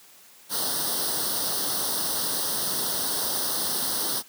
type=noise with comb filter; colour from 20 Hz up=white; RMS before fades=-27 dBFS; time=0.49-4.23 s; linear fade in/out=50 ms; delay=0.21 ms; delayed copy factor=+0.95; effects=white hiss -52 dBFS RMS until 4.28 s + high-pass 150 Hz 12 dB/octave